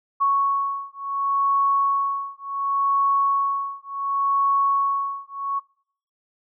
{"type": "beating tone pair", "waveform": "sine", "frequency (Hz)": [1108.7, 1109.39], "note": ["C#6", "C#6"], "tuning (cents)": [0, 1], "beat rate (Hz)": 0.69, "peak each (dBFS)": -22, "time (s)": [0.2, 5.6], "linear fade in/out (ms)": 20, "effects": ["noise-tail reverb RT60 0.6 s tail -25 dB re dry"]}